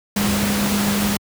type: tone in noise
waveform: sine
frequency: 203.7 Hz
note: G#3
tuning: 33 cents flat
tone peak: -19 dBFS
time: 0.16-1.17 s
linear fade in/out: 5 ms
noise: pink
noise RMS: -22 dBFS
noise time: 0.16-1.17 s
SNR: 0 dB
effects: high-pass 80 Hz 12 dB/octave